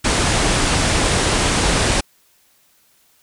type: low-pass noise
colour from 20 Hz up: pink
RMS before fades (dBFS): -17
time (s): 0.04-2.01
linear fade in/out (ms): 10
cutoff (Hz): 10000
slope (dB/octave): 96
effects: white hiss -57 dBFS RMS until 3.22 s